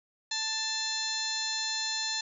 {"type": "harmonic tone with a mistuned harmonic", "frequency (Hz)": 882, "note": "A5", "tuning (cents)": 4, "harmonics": [1, 2, 3, 4, 5, 6, 7, 8], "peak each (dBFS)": [-42, -38, -43, -38, -33, -41, -41, -39], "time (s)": [0.31, 2.21], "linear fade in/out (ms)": 5, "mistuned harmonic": 5, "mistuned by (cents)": -99, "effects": []}